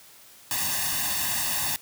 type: noise with comb filter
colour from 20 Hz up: white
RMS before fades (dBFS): -27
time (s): 0.51-1.76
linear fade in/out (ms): 0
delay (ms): 1.1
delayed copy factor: +0.95
effects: white hiss -51 dBFS RMS until 1.81 s + high-pass 60 Hz 12 dB/octave